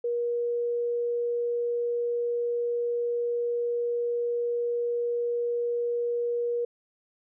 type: tone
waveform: sine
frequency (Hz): 476.7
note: A#4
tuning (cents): +39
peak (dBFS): -25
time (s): 0.04-6.65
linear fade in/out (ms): 5
effects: none